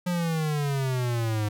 square exponential sweep, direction down, 180 to 103.83 Hz, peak -25 dBFS, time 0.06-1.49 s, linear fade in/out 10 ms, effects none

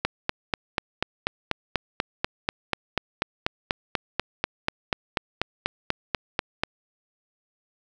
click train, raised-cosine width 0.3 ms, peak -6 dBFS, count 28, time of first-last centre 0.05-6.635 s, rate 4.1 Hz, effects none

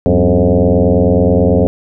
sine tone with frequency modulation, 168.5 Hz, E3, 38 cents sharp, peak -7 dBFS, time 0.06-1.67 s, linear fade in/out 0 ms, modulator 89.2 Hz, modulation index 4.9, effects none

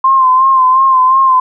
sine tone with vibrato, 1046.5 Hz, C6, in tune, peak -5 dBFS, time 0.04-1.4 s, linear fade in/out 5 ms, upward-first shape sine, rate 2.8 Hz, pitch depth 45 cents each way, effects none

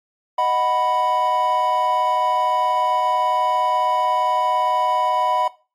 triangle chord, B major, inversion first, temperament equal, 622.3 / 740 / 987.8 Hz, D#5 / F#5 / B5, 0 / 0 / 0 cents, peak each -23 / -20 / -17 dBFS, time 0.38-5.48 s, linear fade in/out 5 ms, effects noise-tail reverb RT60 0.3 s tail -17 dB re dry + AAC 48 kbps

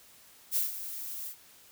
violet noise with ADSR envelope, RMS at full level -27 dBFS, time 0.51-1.36 s, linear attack 50 ms, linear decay 150 ms, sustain -12 dB, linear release 83 ms, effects white hiss -57 dBFS RMS until 1.71 s

